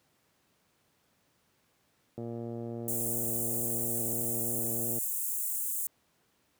click train, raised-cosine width 2 ms, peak -26 dBFS, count 329, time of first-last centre 2.18-4.983 s, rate 117 Hz
white high-pass noise, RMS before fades -33 dBFS, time 2.88-5.87 s, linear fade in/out 2 ms, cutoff 7300 Hz, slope 48 dB/octave
effects pink hiss -71 dBFS RMS until 6.59 s + high-pass 100 Hz 12 dB/octave

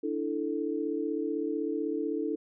sine chord, D suspended second, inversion none, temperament equal, 293.7 / 329.6 / 440 Hz, D4 / E4 / A4, 0 / 0 / 0 cents, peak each -33 dBFS, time 0.03-2.36 s, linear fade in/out 10 ms, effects none

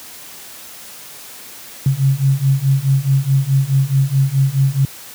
sine beating tone pair, 133.5 / 138.2 Hz, C3 / C#3, +35 / -5 cents, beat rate 4.7 Hz, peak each -15 / -14 dBFS, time 1.86-4.85 s, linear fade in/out 2 ms, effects white hiss -36 dBFS RMS until 5.14 s + high-pass 80 Hz 12 dB/octave

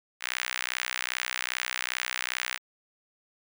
sawtooth tone with high-pass filter, 62.5 Hz, B1, 21 cents sharp, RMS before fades -33 dBFS, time 0.2-2.59 s, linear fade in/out 50 ms, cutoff 1900 Hz, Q 1.6, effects none

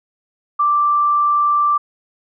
sine tone, 1174.7 Hz, D6, in tune, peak -12 dBFS, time 0.59-1.78 s, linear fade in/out 10 ms, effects none

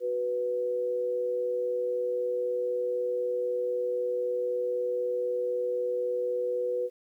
sine tone pair together, 370 / 493.9 Hz, F#4 / B4, 0 / 0 cents, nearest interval perfect fourth, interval 500 cents, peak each -35 / -27 dBFS, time 0-6.9 s, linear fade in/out 50 ms, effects 11-bit

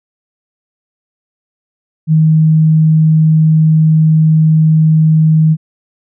sine tone, 157.6 Hz, D#3, 23 cents sharp, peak -5 dBFS, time 2.07-5.57 s, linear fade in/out 50 ms, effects none

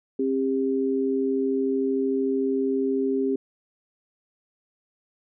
sine tone pair together, 267.2 / 400.3 Hz, C4 / G4, +36 / +36 cents, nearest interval perfect fifth, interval 700 cents, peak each -24 dBFS, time 0.19-3.36 s, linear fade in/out 5 ms, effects none

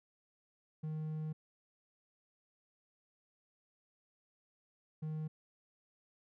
triangle tone bursts at uneven times, 155.56 Hz, D#3, in tune, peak -35 dBFS, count 2, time 0.83-1.33 / 5.02-5.28 s, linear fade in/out 10 ms, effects none

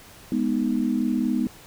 sine chord, G# minor, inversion none, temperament equal, 207.7 / 246.9 / 311.1 Hz, G#3 / B3 / D#4, 0 / 0 / 0 cents, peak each -26 / -23 / -27 dBFS, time 0.32-1.47 s, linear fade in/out 2 ms, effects pink hiss -47 dBFS RMS until 1.66 s

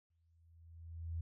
sine tone with exponential growth, 82.9 Hz, E2, 10 cents sharp, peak -36 dBFS, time 0.1-1.21 s, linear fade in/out 5 ms, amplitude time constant 240 ms, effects none

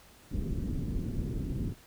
pink low-pass noise, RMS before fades -33 dBFS, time 0.3-1.75 s, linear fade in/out 50 ms, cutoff 320 Hz, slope 24 dB/octave, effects pink hiss -57 dBFS RMS until 1.86 s

